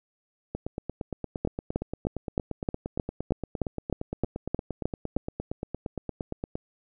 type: two click trains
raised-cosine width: 2 ms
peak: -18 / -12 dBFS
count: 53 / 13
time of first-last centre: 0.55-6.555 / 1.45-5.165 s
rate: 8.66 / 3.23 Hz
effects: none